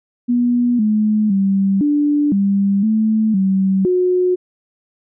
sine tone with pitch steps, 242.6 / 213.5 / 195.2 / 293 / 198.3 / 218.3 / 191.8 / 363.5 Hz, B3 / G#3 / G3 / D4 / G3 / A3 / G3 / F#4, -31 / +48 / -7 / -4 / +20 / -13 / -37 / -31 cents, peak -12 dBFS, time 0.28-4.36 s, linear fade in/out 20 ms, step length 510 ms, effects none

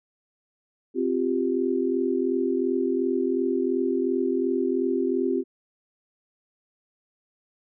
sine chord, C suspended fourth, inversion none, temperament equal, 261.6 / 349.2 / 392 Hz, C4 / F4 / G4, 0 / 0 / 0 cents, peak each -26 dBFS, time 0.94-5.44 s, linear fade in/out 50 ms, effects none

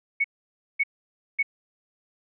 sine tone bursts, 2217 Hz, C#7, in tune, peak -19 dBFS, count 3, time 0.2-1.429 s, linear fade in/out 10 ms, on 43 ms, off 550 ms, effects none

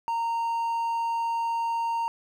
triangle tone, 924 Hz, A#5, 16 cents flat, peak -23 dBFS, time 0.08-2.08 s, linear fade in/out 0 ms, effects none

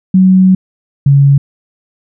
sine tone pair in turn, 187.2 / 139.8 Hz, F#3 / C#3, +20 / +15 cents, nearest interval perfect fourth, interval 505 cents, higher first, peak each -3 dBFS, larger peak neither, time 0.14-0.55 / 1.06-1.38 s, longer first, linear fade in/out 5 ms, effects none

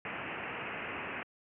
white low-pass noise, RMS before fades -40 dBFS, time 0.05-1.23 s, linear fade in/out 2 ms, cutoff 2800 Hz, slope 96 dB/octave, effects high-pass 100 Hz 12 dB/octave

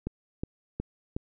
click train, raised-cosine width 3 ms, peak -18 dBFS, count 4, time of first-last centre 0.07-1.165 s, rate 2.74 Hz, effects none

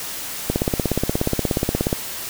click train, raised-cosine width 2 ms, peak -5 dBFS, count 25, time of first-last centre 0.5-1.929 s, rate 16.8 Hz, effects white hiss -30 dBFS RMS until 2.29 s

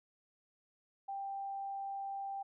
sine tone, 788 Hz, G5, 9 cents sharp, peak -38 dBFS, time 1.08-2.43 s, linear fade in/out 10 ms, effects none

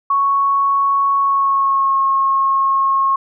sine tone with pitch glide, 1108.7 to 1085.3 Hz, C#6 to C#6, 0 to -37 cents, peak -12 dBFS, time 0.1-3.16 s, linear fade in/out 5 ms, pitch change -37 cents, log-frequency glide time 1.18-1.98 s, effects none

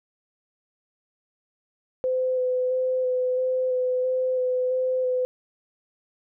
sine tone with vibrato, 509 Hz, C5, 48 cents flat, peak -21 dBFS, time 2.04-5.25 s, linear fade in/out 0 ms, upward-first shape square, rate 1.5 Hz, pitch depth 12 cents each way, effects none

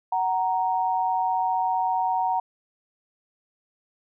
sine tone pair together, 747.5 / 932.3 Hz, F#5 / A#5, +17 / 0 cents, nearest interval major third, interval 383 cents, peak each -24 dBFS, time 0.12-2.4 s, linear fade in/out 5 ms, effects none

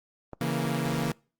clicks, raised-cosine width 1 ms, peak -22 dBFS, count 2, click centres 0.333 / 0.652 s
sawtooth chord, A# diminished, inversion first, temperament equal, 138.59 / 164.81 / 233.1 Hz, C#3 / E3 / A#3, 0 / 0 / 0 cents, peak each -27 dBFS, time 0.41-1.12 s, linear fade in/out 2 ms
effects noise-tail reverb RT60 0.4 s tail -26 dB re dry + Opus 32 kbps

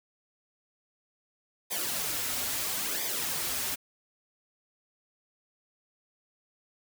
white noise with flanger, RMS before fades -32 dBFS, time 1.7-3.76 s, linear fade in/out 20 ms, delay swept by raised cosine 0.71 to 6.01 ms, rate 0.75 Hz, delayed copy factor -0.7, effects none

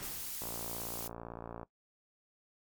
pink noise with exponential decay, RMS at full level -44 dBFS, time 0-0.83 s, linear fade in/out 0 ms, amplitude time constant 180 ms
blue noise, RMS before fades -41 dBFS, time 0.02-1.08 s, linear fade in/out 10 ms
click train, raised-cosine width 1 ms, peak -29 dBFS, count 71, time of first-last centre 0.42-1.631 s, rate 57.8 Hz
effects noise-tail reverb RT60 0.1 s tail -18 dB re dry + MP3 96 kbps

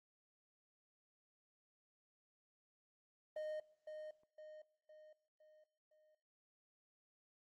triangle tone with echo, 616 Hz, D#5, 17 cents flat, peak -39 dBFS, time 3.36-3.6 s, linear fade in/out 5 ms, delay 510 ms, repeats 5, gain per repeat -6 dB, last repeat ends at 6.15 s, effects noise-tail reverb RT60 1.0 s tail -23 dB re dry + Opus 24 kbps

